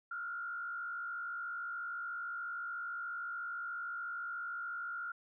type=tone with frequency modulation; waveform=sine; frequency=1400 Hz; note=F6; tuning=4 cents sharp; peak=-38 dBFS; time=0.11-5.12 s; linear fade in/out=5 ms; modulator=56.9 Hz; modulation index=0.84; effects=none